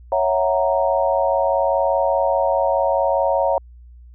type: chord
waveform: sine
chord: F# dominant seventh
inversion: second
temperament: equal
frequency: 554.4 / 659.3 / 740 / 932.3 Hz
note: C#5 / E5 / F#5 / A#5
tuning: 0 / 0 / 0 / 0 cents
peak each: -19 / -21 / -23 / -22 dBFS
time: 0.12-3.58 s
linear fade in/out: 2 ms
effects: added 60 Hz sine -40 dBFS peak until 4.14 s